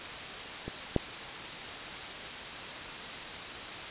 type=clicks; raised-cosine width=2 ms; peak=-23 / -11 dBFS; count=2; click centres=0.68 / 0.963 s; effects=white hiss -39 dBFS RMS until 3.9 s + resampled to 8000 Hz